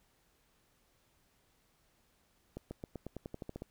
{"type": "accelerating click train", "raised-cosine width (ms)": 2, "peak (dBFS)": -28, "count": 12, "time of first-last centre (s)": [2.57, 3.621], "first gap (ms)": 140, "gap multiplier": 0.92, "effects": ["pink hiss -72 dBFS RMS until 3.7 s"]}